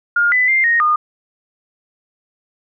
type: tone with pitch steps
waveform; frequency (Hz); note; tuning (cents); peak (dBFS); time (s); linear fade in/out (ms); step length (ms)
sine; 1416 / 2001 / 2101 / 1865 / 1221; F6 / B6 / C7 / A#6 / D#6; +23 / +22 / +7 / 0 / -33; -11; 0.16-0.96; 5; 160
effects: none